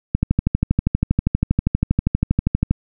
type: click train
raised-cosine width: 5 ms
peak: -3 dBFS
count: 33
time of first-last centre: 0.15-2.71 s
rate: 12.5 Hz
effects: none